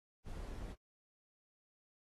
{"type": "noise", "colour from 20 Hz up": "brown", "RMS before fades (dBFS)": -45, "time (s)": [0.24, 0.76], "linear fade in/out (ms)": 50, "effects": ["AAC 32 kbps"]}